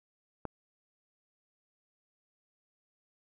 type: click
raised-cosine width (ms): 1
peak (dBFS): -22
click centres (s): 0.453
effects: none